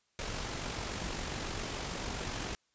pink noise with amplitude modulation, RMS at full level -36 dBFS, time 0.19-2.55 s, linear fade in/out 0 ms, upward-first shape sine, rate 47.1 Hz, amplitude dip 40%, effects white hiss -75 dBFS RMS until 2.74 s + resampled to 16000 Hz

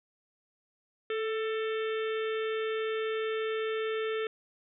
harmonic tone with a mistuned harmonic, 444.4 Hz, A4, 17 cents sharp, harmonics 1 / 3 / 4 / 5 / 6 / 7 / 8, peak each -30 / -40 / -42 / -44 / -46 / -47 / -48 dBFS, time 1.1-4.27 s, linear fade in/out 2 ms, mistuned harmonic 1, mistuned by -23 cents, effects none

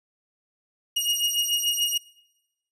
sawtooth beating tone pair, 2867 / 2873.9 Hz, F7 / F7, +45 / +49 cents, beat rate 6.9 Hz, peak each -22 dBFS, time 0.96-1.98 s, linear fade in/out 10 ms, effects noise-tail reverb RT60 1.0 s tail -24 dB re dry + resampled to 32000 Hz

